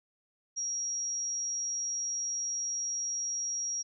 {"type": "tone", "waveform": "sine", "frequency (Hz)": 5660, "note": "F8", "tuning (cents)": 22, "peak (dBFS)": -31, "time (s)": [0.56, 3.83], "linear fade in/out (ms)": 20, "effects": []}